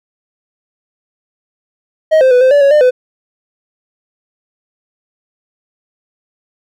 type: tone with pitch steps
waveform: triangle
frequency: 630 / 521 / 496.3 / 518 / 576 / 557 / 600 / 504 Hz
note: D#5 / C5 / B4 / C5 / D5 / C#5 / D5 / B4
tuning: +21 / -7 / +8 / -17 / -34 / +8 / +37 / +35 cents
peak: -3 dBFS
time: 2.11-2.91 s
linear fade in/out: 20 ms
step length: 100 ms
effects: none